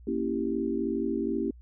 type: chord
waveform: sine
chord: A# diminished seventh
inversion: none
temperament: equal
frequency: 233.1 / 277.2 / 329.6 / 392 Hz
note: A#3 / C#4 / E4 / G4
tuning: 0 / 0 / 0 / 0 cents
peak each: -32 dBFS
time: 0.07-1.51 s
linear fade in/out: 5 ms
effects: added 60 Hz sine -47 dBFS peak until 1.61 s